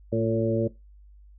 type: harmonic tone with a mistuned harmonic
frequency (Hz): 112.6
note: A2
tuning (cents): +40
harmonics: 1 / 2 / 3 / 4 / 5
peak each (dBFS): -28 / -28 / -28 / -28 / -28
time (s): 0.12-0.68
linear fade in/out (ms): 10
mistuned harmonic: 3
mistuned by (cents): +33
effects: noise-tail reverb RT60 0.2 s tail -18 dB re dry + added 50 Hz sine -48 dBFS peak until 1.38 s